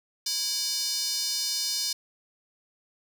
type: tone with high-pass filter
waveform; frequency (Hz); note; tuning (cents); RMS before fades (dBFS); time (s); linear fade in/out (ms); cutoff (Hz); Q
square; 329.6; E4; 0; -29; 0.26-1.93; 5; 4900; 3.7
effects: none